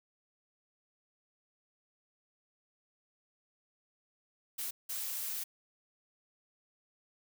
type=noise bursts at uneven times; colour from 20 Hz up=blue; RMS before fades=-38 dBFS; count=2; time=4.58-4.71 / 4.89-5.44 s; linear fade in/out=10 ms; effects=none